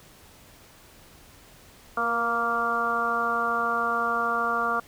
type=harmonic tone with a mistuned harmonic; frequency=233.1 Hz; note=A#3; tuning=in tune; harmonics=1 / 2 / 3 / 4 / 5 / 6; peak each=-37 / -33 / -31 / -35 / -26 / -28 dBFS; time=1.97-4.8 s; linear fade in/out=5 ms; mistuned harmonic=2; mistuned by=+20 cents; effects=pink hiss -52 dBFS RMS until 4.87 s